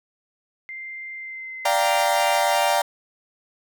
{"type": "tone with pitch glide", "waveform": "sine", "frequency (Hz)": [2092, 2047], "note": ["C7", "C7"], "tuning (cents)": [-1, -38], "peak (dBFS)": -32, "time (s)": [0.69, 2.55], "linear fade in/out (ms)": 0, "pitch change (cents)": -37, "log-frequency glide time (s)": [1.14, 1.79]}
{"type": "chord", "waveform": "40% pulse", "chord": "G minor seventh", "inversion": "second", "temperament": "equal", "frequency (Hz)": [587.3, 698.5, 784, 932.3], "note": ["D5", "F5", "G5", "Bb5"], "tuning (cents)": [0, 0, 0, 0], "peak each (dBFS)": -23, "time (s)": [1.65, 2.82], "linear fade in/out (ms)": 5}
{"effects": []}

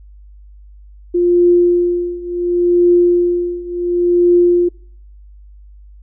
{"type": "tone with tremolo", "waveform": "sine", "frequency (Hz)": 350.8, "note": "F4", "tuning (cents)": 8, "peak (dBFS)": -6, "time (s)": [1.14, 4.69], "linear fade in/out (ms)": 10, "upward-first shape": "triangle", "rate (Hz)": 0.7, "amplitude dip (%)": 90, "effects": ["noise-tail reverb RT60 0.6 s tail -26 dB re dry", "added 50 Hz sine -37 dBFS peak until 6.02 s"]}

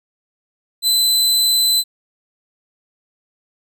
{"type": "tone", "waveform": "sawtooth", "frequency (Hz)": 4029, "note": "B7", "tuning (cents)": 34, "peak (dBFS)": -10, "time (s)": [0.82, 1.84], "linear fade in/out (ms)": 50, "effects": []}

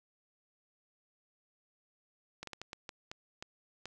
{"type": "slowing click train", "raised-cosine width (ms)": 0.2, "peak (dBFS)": -25, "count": 9, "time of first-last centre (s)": [2.43, 3.856], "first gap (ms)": 43, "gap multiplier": 1.39, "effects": []}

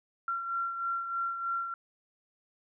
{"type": "beating tone pair", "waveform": "sine", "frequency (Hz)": [1368, 1371.2], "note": ["F6", "F6"], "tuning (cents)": [-36, -32], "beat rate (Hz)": 3.2, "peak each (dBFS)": [-31, -40], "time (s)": [0.28, 1.74], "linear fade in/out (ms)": 2, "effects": []}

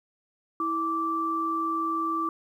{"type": "tone pair together", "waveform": "sine", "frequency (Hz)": [326.3, 1167], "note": ["E4", "D6"], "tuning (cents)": [-18, -11], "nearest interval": "octave + minor seventh", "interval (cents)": 2207, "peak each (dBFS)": [-31, -26], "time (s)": [0.6, 2.29], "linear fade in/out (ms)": 2, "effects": ["10-bit"]}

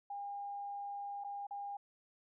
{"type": "tone with dropouts", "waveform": "sine", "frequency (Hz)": 807, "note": "G#5", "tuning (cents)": -50, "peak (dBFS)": -40, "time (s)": [0.1, 1.77], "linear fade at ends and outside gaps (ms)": 5, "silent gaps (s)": [[1.239, 1.245], [1.469, 1.508]], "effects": []}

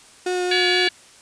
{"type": "tone with vibrato", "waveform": "35% pulse", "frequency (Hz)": 361.6, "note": "F#4", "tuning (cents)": -40, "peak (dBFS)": -19, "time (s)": [0.26, 0.88], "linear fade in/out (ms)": 5, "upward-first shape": "triangle", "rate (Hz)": 4.2, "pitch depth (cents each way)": 12}
{"type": "harmonic tone", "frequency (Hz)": 570, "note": "C#5", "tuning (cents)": 48, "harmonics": [3, 4, 5, 6, 7, 8], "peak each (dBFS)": [-23, -24, -25, -26, -26, -27], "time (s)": [0.51, 0.89], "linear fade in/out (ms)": 5}
{"effects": ["white hiss -48 dBFS RMS until 1.21 s", "resampled to 22050 Hz"]}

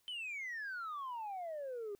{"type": "exponential sweep", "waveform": "sine", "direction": "down", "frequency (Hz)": [3088, 394.8], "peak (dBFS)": -38, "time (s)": [0.08, 1.95], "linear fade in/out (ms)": 0, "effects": ["tanh soft clip ceiling -38 dBFS", "white hiss -75 dBFS RMS until 1.99 s"]}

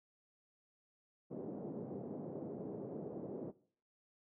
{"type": "band-pass noise", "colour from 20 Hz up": "white", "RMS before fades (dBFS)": -45, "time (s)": [1.3, 3.52], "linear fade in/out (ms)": 20, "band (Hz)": [140, 490], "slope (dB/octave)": 24, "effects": ["noise-tail reverb RT60 0.5 s tail -19 dB re dry"]}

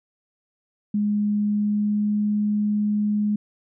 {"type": "tone with pitch glide", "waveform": "sine", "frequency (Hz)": [207.7, 208.9], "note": ["G#3", "G#3"], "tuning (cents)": [0, 10], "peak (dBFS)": -19, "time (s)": [0.94, 3.36], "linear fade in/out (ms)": 5, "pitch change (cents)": 10, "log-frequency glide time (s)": [1.42, 2.16], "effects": []}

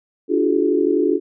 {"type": "tone cluster", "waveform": "sine", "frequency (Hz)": [291.9, 341, 372.9, 425.5], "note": ["D4", "F4", "F#4", "G#4"], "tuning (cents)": [-10, -41, 14, 42], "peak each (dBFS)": -20, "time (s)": [0.28, 1.2], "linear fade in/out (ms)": 50, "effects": []}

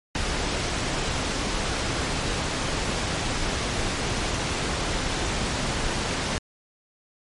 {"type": "noise", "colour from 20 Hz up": "pink", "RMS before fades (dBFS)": -26, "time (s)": [0.15, 6.38], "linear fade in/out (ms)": 0, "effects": ["low-pass 7000 Hz 12 dB/octave", "MP3 48 kbps"]}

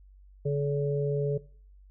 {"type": "harmonic tone", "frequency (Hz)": 142.9, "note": "D3", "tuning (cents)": -47, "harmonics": [1, 3, 4], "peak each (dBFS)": [-27, -29, -36], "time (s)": [0.45, 1.38], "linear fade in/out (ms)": 10, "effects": ["noise-tail reverb RT60 0.5 s tail -20 dB re dry", "added 48 Hz sine -51 dBFS peak until 1.9 s"]}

